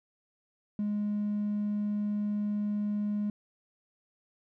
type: tone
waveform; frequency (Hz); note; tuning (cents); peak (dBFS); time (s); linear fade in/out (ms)
triangle; 207.7; G#3; 0; -25; 0.79-3.3; 2
effects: tanh soft clip ceiling -24 dBFS